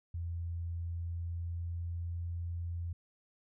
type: tone with pitch glide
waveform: sine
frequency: 84.9 to 85.64 Hz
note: F2 to F2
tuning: -48 to -33 cents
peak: -35 dBFS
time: 0.14-2.93 s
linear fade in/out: 5 ms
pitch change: +15 cents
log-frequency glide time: 0.74-2.23 s
effects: none